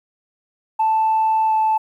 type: tone with pitch glide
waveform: sine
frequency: 880 to 874.4 Hz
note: A5 to A5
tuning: 0 to -11 cents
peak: -13 dBFS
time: 0.79-1.78 s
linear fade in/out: 10 ms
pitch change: -11 cents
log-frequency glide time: 1.47-1.52 s
effects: tanh soft clip ceiling -11 dBFS + 9-bit